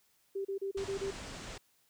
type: tone bursts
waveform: sine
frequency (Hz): 392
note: G4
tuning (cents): 0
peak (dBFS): -33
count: 6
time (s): 0.35-1.11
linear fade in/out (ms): 10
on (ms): 100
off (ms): 32
type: low-pass noise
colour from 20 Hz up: pink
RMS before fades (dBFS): -45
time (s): 0.77-1.58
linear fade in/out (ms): 5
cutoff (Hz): 8600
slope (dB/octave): 48
effects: white hiss -71 dBFS RMS until 1.89 s